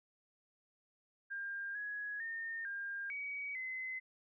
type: tone with pitch steps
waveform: sine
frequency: 1602 / 1672 / 1824 / 1605 / 2264 / 2044 Hz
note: G6 / G#6 / A#6 / G6 / C#7 / C7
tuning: +37 / +11 / -38 / +40 / +36 / -41 cents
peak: -39 dBFS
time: 1.3-4 s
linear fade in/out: 20 ms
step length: 450 ms
effects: none